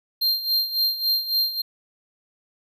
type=tone with tremolo; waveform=square; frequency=4184 Hz; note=C8; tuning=1 cent flat; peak=-18 dBFS; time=0.21-1.62 s; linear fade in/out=10 ms; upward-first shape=sine; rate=3.6 Hz; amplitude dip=75%; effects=none